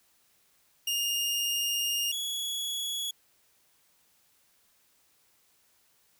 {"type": "tone pair in turn", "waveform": "sawtooth", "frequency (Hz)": [2831, 3367], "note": ["F7", "G#7"], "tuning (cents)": [23, 23], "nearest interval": "minor third", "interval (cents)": 300, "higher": "second", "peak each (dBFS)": [-24, -28], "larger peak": "first", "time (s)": [[0.87, 2.12], [2.12, 3.11]], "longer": "first", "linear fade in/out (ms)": 5, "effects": ["white hiss -67 dBFS RMS until 6.19 s"]}